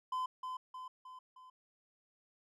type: tone with echo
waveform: triangle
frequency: 1021 Hz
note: C6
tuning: 43 cents flat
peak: -32 dBFS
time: 0.12-0.26 s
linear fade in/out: 5 ms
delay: 310 ms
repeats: 4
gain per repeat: -5 dB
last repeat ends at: 1.5 s
effects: none